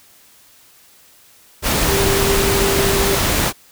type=tone in noise; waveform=sine; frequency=394.5 Hz; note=G4; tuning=11 cents sharp; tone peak=-18 dBFS; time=1.86-3.19 s; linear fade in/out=50 ms; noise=pink; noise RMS=-17 dBFS; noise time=1.62-3.53 s; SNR=-4 dB; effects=white hiss -49 dBFS RMS until 3.71 s